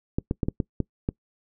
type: clicks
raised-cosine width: 3 ms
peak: -11 dBFS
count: 7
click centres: 0.185 / 0.311 / 0.432 / 0.485 / 0.602 / 0.803 / 1.089 s
effects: noise-tail reverb RT60 0.1 s tail -24 dB re dry